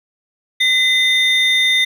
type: tone pair together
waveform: triangle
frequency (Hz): 2035 / 3626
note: C7 / A#7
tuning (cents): -49 / -49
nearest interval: minor seventh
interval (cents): 1000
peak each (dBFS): -13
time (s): 0.6-1.85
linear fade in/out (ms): 10
effects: none